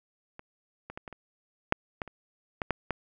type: clicks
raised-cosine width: 0.5 ms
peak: -28 / -25 / -23 / -25 / -28 / -6 / -17 / -28 / -15 / -11 / -14 dBFS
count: 11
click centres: 0.394 / 0.9 / 0.975 / 1.078 / 1.127 / 1.724 / 2.018 / 2.077 / 2.618 / 2.707 / 2.907 s
effects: none